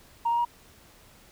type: tone with pitch steps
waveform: sine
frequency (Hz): 932.3 / 942 / 951.9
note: A#5 / A#5 / A#5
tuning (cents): 0 / +18 / +36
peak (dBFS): -21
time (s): 0.25-0.451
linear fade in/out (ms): 10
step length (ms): 67
effects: tanh soft clip ceiling -18 dBFS + pink hiss -55 dBFS RMS until 1.31 s